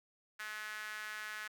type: tone with high-pass filter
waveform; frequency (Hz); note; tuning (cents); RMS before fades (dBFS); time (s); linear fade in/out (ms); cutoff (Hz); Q
sawtooth; 213.3; G#3; +46; -44; 0.39-1.48; 10; 1600; 3.9
effects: none